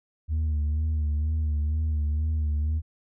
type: tone with vibrato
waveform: sine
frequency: 76.5 Hz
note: D#2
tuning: 29 cents flat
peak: -20 dBFS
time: 0.28-2.82 s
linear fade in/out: 50 ms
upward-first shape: sine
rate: 2.1 Hz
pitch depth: 52 cents each way
effects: tanh soft clip ceiling -22 dBFS